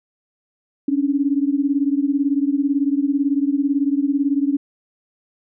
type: beating tone pair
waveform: sine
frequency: 275.1 / 293.1 Hz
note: C#4 / D4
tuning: -13 / -3 cents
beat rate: 18 Hz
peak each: -18 / -20 dBFS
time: 0.88-4.57 s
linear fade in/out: 5 ms
effects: none